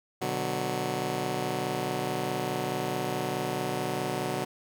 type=chord; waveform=10% pulse; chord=B minor; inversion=none; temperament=just; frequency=123.47 / 148.16 / 185.21 Hz; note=B2 / D3 / F#3; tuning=0 / +16 / +2 cents; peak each=-26 dBFS; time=0.21-4.45 s; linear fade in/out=10 ms; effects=none